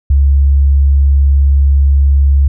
sine tone, 69.5 Hz, C#2, 5 cents sharp, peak -5 dBFS, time 0.1-2.48 s, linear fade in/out 5 ms, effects none

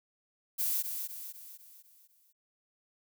violet noise with echo, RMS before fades -31 dBFS, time 0.58-0.83 s, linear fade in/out 20 ms, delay 250 ms, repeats 6, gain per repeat -6 dB, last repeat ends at 2.33 s, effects none

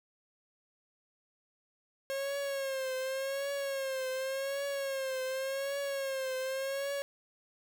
45% pulse tone with vibrato, 540 Hz, C#5, 45 cents flat, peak -33 dBFS, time 2.1-7.02 s, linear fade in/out 0 ms, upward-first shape triangle, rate 0.88 Hz, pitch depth 76 cents each way, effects none

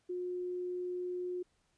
sine tone, 359.6 Hz, F#4, 49 cents flat, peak -35 dBFS, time 0.09-1.43 s, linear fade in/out 10 ms, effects pink hiss -75 dBFS RMS until 1.77 s + resampled to 22050 Hz

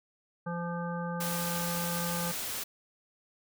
harmonic tone, 172.1 Hz, F3, 25 cents flat, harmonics 1 / 3 / 5 / 7 / 9, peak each -34 / -39 / -41 / -42 / -44 dBFS, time 0.46-2.32 s, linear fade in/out 10 ms
white noise, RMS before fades -36 dBFS, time 1.2-2.64 s, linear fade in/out 10 ms
effects none

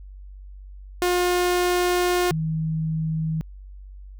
sawtooth / sine tone pair in turn, 356.9 / 158.98 Hz, F4 / D#3, +38 / +38 cents, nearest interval octave + major second, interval 1400 cents, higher first, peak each -15 / -22 dBFS, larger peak first, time 1.02-2.31 / 2.31-3.41 s, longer first, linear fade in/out 0 ms, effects added 48 Hz sine -38 dBFS peak until 4.19 s

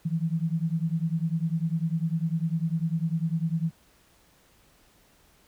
sine beating tone pair, 159.6 / 169.6 Hz, D#3 / E3, +44 / +50 cents, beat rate 10 Hz, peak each -27 / -28 dBFS, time 0.05-3.71 s, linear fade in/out 10 ms, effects pink hiss -61 dBFS RMS until 5.47 s

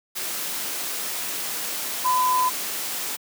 sine tone in noise, 1008 Hz, B5, 35 cents sharp, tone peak -18 dBFS, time 2.04-2.5 s, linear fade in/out 20 ms, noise white, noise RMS -29 dBFS, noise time 0.15-3.17 s, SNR +8 dB, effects high-pass 200 Hz 12 dB/octave

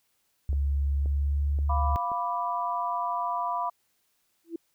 sine tone with pitch glide, 70.2 to 71.68 Hz, C#2 to D2, +22 to -41 cents, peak -23 dBFS, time 0.49-1.96 s, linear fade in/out 0 ms, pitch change +37 cents, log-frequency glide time 0.98-1.44 s
click train, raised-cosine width 2 ms, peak -30 dBFS, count 4, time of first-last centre 0.53-2.117 s, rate 1.89 Hz
sine chord, B diminished, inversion second, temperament equal, 698.5 / 987.8 / 1174.7 Hz, F5 / B5 / D6, 0 / 0 / 0 cents, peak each -32 / -29 / -33 dBFS, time 1.69-3.7 s, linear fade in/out 10 ms
sine tone with exponential growth, 333.3 Hz, E4, 19 cents sharp, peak -27 dBFS, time 4.44-4.56 s, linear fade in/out 5 ms, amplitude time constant 24 ms
effects white hiss -72 dBFS RMS until 4.74 s

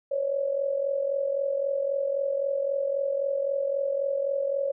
sine tone with amplitude modulation, 554.4 Hz, C#5, in tune, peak -21 dBFS, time 0.11-4.72 s, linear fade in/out 10 ms, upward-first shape sine, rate 43.8 Hz, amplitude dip 70%, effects none

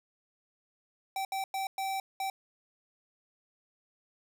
square tone bursts at uneven times, 774 Hz, G5, 22 cents flat, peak -32 dBFS, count 5, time 1.16-1.25 / 1.32-1.44 / 1.54-1.67 / 1.78-2 / 2.2-2.3 s, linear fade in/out 2 ms, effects none

